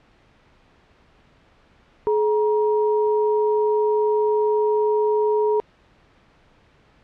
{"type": "tone pair together", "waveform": "sine", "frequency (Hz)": [425, 947.5], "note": ["G#4", "A#5"], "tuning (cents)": [40, 28], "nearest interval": "octave + major second", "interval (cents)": 1388, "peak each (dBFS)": [-17, -25], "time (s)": [2.07, 5.6], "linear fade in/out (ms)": 0, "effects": ["pink hiss -56 dBFS RMS until 7.03 s", "low-pass 3000 Hz 12 dB/octave"]}